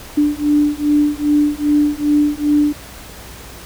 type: beating tone pair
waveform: sine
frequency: 293.7 / 296.2 Hz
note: D4 / D4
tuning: 0 / +15 cents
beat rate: 2.5 Hz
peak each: -15 dBFS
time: 0.17-2.73 s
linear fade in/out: 10 ms
effects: added 60 Hz sine -39 dBFS peak until 3.65 s + pink hiss -36 dBFS RMS until 3.65 s